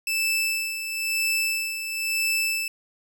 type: tone with tremolo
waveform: sawtooth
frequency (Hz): 2637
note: E7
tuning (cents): 0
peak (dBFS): -18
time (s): 0.07-2.68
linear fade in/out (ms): 2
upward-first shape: sine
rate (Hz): 1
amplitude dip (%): 60
effects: none